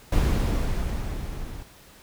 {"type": "noise with level ramp", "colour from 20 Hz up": "brown", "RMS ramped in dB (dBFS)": [-19, -36], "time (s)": [0.12, 1.63], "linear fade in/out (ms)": 5, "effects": ["pink hiss -51 dBFS RMS until 2.02 s"]}